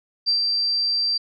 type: tone with ADSR envelope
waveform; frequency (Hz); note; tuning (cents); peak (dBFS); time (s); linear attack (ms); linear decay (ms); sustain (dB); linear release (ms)
sine; 4699; D8; 0; -16; 0.26-1.18; 26; 110; -3; 11
effects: none